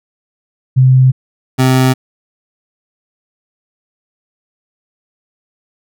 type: tone pair in turn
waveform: sine / 25% pulse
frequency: 129.8 / 129.8 Hz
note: C3 / C3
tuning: -13 / -13 cents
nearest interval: unison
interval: 0 cents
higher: neither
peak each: -4 dBFS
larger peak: neither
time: 0.76-1.12 / 1.58-1.94 s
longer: neither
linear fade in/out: 20 ms
effects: none